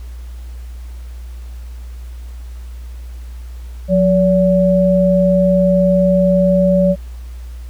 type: tone pair together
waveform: sine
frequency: 180.17 / 572 Hz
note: F#3 / D5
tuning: -46 / -46 cents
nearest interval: octave + minor sixth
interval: 2000 cents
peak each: -12 dBFS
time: 3.88-6.96 s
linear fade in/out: 50 ms
effects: added 60 Hz sine -27 dBFS peak until 7.69 s + pink hiss -48 dBFS RMS until 7.69 s